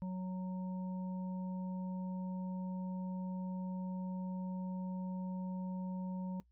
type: harmonic tone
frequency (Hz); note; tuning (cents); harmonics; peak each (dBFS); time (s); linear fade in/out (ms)
185; F#3; 0; 1 / 3 / 5; -37 / -52 / -52; 0.02-6.4; 0
effects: noise-tail reverb RT60 0.1 s tail -20 dB re dry + added 60 Hz sine -67 dBFS peak until 6.51 s